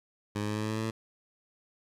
15% pulse tone with pitch steps, 103.83 / 104.92 / 106.01 / 107.12 / 108.24 / 109.37 / 110.51 / 111.67 Hz, G#2 / G#2 / G#2 / A2 / A2 / A2 / A2 / A2, 0 / +18 / +36 / -46 / -28 / -10 / +8 / +26 cents, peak -24 dBFS, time 0.35-0.91 s, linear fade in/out 10 ms, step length 70 ms, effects low-pass 10000 Hz 12 dB/octave + 11-bit

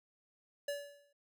square tone with exponential decay, 573 Hz, D5, 43 cents flat, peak -34 dBFS, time 0.68-1.13 s, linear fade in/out 5 ms, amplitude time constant 96 ms, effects none

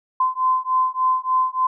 sine beating tone pair, 1028 / 1031.4 Hz, C6 / C6, -31 / -25 cents, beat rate 3.4 Hz, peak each -20 dBFS, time 0.2-1.67 s, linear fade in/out 5 ms, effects none

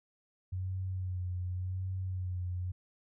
sine tone with vibrato, 91.9 Hz, F#2, 11 cents flat, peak -33 dBFS, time 0.52-2.72 s, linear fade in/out 10 ms, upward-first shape sine, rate 0.89 Hz, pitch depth 37 cents each way, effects none

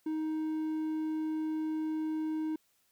triangle tone, 313.1 Hz, D#4, 11 cents sharp, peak -29 dBFS, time 0.06-2.56 s, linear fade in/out 5 ms, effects white hiss -72 dBFS RMS until 2.91 s

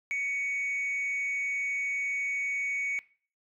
sine tone with amplitude modulation, 2237 Hz, C#7, 15 cents sharp, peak -24 dBFS, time 0.11-2.99 s, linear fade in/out 0 ms, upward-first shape sine, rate 258 Hz, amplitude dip 45%, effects noise-tail reverb RT60 0.4 s tail -19 dB re dry + tanh soft clip ceiling -26 dBFS

